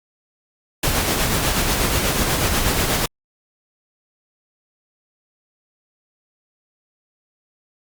pink noise with tremolo, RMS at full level -18 dBFS, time 0.83-3.06 s, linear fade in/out 5 ms, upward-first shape sine, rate 8.2 Hz, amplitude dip 35%, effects Opus 48 kbps

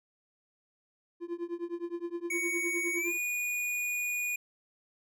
triangle tone with tremolo, 344 Hz, F4, 26 cents flat, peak -28 dBFS, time 1.2-3.18 s, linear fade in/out 50 ms, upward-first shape triangle, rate 9.7 Hz, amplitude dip 100%
square tone with pitch glide, 2236 to 2453 Hz, C#7 to D#7, +14 to -25 cents, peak -31 dBFS, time 2.3-4.36 s, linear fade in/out 5 ms, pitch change +161 cents, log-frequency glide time 2.96-3.12 s
effects none

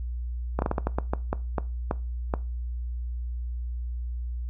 slowing click train, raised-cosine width 1 ms, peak -11 dBFS, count 12, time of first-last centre 0.59-2.339 s, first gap 31 ms, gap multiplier 1.3, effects noise-tail reverb RT60 0.3 s tail -19 dB re dry + added 60 Hz sine -29 dBFS peak until 4.49 s

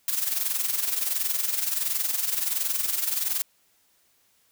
blue noise with amplitude modulation, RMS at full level -24 dBFS, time 0.08-3.42 s, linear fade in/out 0 ms, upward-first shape sine, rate 21.4 Hz, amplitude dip 65%, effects white hiss -65 dBFS RMS until 4.51 s

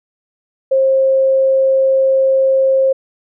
sine tone, 533 Hz, C5, 32 cents sharp, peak -9 dBFS, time 0.71-2.93 s, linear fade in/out 10 ms, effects none

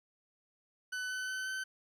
40% pulse tone with pitch steps, 1500 / 1510.4 / 1520.9 / 1531.5 Hz, F#6 / F#6 / F#6 / G6, +23 / +35 / +47 / -41 cents, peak -35 dBFS, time 0.92-1.64 s, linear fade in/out 10 ms, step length 180 ms, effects low-pass 10000 Hz 12 dB/octave + 12-bit

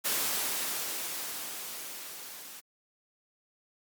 white noise with level ramp, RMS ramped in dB -29 to -46 dBFS, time 0.04-2.61 s, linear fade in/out 20 ms, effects high-pass 200 Hz 12 dB/octave + Opus 48 kbps

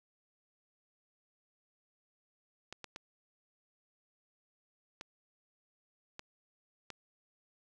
clicks, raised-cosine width 0.2 ms, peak -26 dBFS, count 6, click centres 2.726 / 2.843 / 2.961 / 5.011 / 6.194 / 6.903 s, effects none

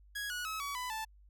sawtooth tone with pitch steps, 1660 / 1461.9 / 1287.5 / 1133.8 / 998.5 / 879.4 Hz, G#6 / F#6 / E6 / C#6 / B5 / A5, -1 / -21 / -41 / +39 / +19 / -1 cents, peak -33 dBFS, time 0.15-1.05 s, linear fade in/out 10 ms, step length 150 ms, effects added 50 Hz sine -57 dBFS peak until 1.29 s

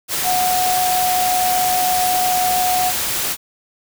sine tone in noise, 732 Hz, F#5, 19 cents flat, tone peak -16 dBFS, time 0.23-2.93 s, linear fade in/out 50 ms, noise white, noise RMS -21 dBFS, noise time 0.08-3.37 s, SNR +2 dB, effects none

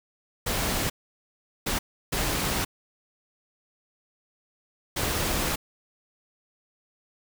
pink noise bursts at uneven times, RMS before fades -27 dBFS, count 4, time 0.46-0.9 / 1.66-1.79 / 2.12-2.65 / 4.96-5.56 s, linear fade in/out 10 ms, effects none

